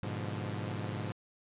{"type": "chord", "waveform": "sawtooth", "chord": "G# diminished seventh", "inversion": "none", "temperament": "equal", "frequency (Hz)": [103.83, 123.47, 146.83, 174.61], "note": ["G#2", "B2", "D3", "F3"], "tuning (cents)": [0, 0, 0, 0], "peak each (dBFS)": [-34, -37, -40, -39], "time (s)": [0.03, 1.12], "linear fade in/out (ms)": 0, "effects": ["resampled to 8000 Hz"]}